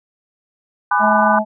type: chord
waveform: sine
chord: G# half-diminished seventh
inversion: none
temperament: just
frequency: 830.6 / 996.7 / 1196.1 / 1495.1 Hz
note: G#5 / B5 / D6 / F#6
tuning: 0 / +16 / +31 / +18 cents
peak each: -18 / -17 / -19 / -19 dBFS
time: 0.91-1.39 s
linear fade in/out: 5 ms
type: harmonic tone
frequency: 214.3 Hz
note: A3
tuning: 45 cents flat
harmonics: 1 / 3 / 4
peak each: -19 / -18 / -21 dBFS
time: 0.99-1.45 s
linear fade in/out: 50 ms
effects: none